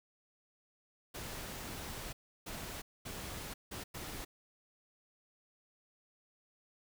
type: noise bursts at uneven times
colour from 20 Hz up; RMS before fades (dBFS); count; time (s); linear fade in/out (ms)
pink; -44; 5; 1.14-2.13 / 2.46-2.82 / 3.05-3.54 / 3.71-3.84 / 3.94-4.25; 10
effects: none